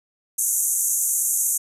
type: band-pass noise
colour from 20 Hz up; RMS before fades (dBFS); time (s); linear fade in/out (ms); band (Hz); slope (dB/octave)
pink; -22; 0.38-1.58; 10; 6300 to 13000; 96
effects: none